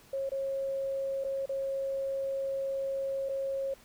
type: tone with dropouts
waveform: sine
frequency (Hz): 543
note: C#5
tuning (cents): -36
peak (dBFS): -30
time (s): 0.13-3.74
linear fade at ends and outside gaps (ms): 5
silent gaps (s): 0.293-0.317 / 1.24-1.246 / 1.458-1.492 / 3.289-3.293
effects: pink hiss -58 dBFS RMS until 3.84 s